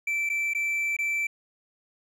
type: tone with dropouts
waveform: triangle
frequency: 2331 Hz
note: D7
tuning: 14 cents flat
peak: -23 dBFS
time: 0.07-1.27 s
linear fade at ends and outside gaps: 5 ms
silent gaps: 0.292-0.298 / 0.536-0.548 / 0.967-0.987 s
effects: none